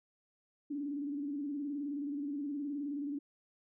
sine tone with vibrato, 286.7 Hz, D4, 42 cents flat, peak -35 dBFS, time 0.7-3.19 s, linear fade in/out 10 ms, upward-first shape square, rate 19 Hz, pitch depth 57 cents each way, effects none

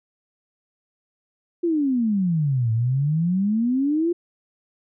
sine exponential two-way sweep, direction down then up, 353.4 to 110 to 353.4 Hz, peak -18 dBFS, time 1.63-4.13 s, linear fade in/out 10 ms, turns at 2.72 s, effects none

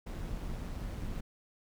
brown noise with amplitude modulation, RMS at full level -36 dBFS, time 0.06-1.21 s, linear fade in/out 10 ms, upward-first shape sine, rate 189 Hz, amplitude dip 55%, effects none

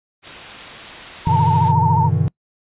white noise, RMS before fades -33 dBFS, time 0.22-1.73 s, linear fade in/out 50 ms
sine tone with vibrato, 911 Hz, A#5, 40 cents flat, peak -15 dBFS, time 1.25-2.1 s, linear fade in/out 50 ms, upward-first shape sine, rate 14 Hz, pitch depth 70 cents each way
triangle chord, E minor seventh, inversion first, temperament equal with one note detuned, 98 / 123.47 / 146.83 / 160.58 Hz, G2 / B2 / D3 / E3, 0 / 0 / 0 / -45 cents, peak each -18 dBFS, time 1.27-2.28 s, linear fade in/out 0 ms
effects noise-tail reverb RT60 0.1 s tail -25 dB re dry + resampled to 8000 Hz

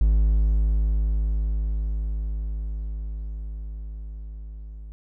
triangle tone with level ramp, 52.6 Hz, G#1, 23 cents sharp, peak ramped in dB -13 to -34 dBFS, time 0.01-4.92 s, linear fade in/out 0 ms, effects none

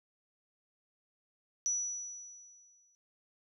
sine tone with exponential decay, 5900 Hz, F#8, 6 cents flat, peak -28 dBFS, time 1.66-2.95 s, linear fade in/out 0 ms, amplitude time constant 280 ms, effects none

